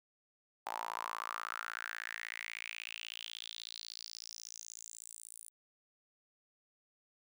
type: tone with high-pass filter sweep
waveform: sawtooth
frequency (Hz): 56.3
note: A1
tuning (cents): +40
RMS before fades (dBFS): -45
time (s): 0.66-5.5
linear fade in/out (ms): 5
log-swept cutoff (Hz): 850 to 9800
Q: 5.5
effects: none